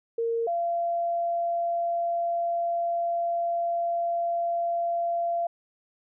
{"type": "tone pair in turn", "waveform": "sine", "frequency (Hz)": [461, 685], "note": ["A#4", "F5"], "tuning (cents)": [-19, -34], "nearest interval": "perfect fifth", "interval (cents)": 685, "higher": "second", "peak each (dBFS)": -24, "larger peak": "neither", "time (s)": [[0.18, 0.47], [0.47, 5.47]], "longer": "second", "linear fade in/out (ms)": 5, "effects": []}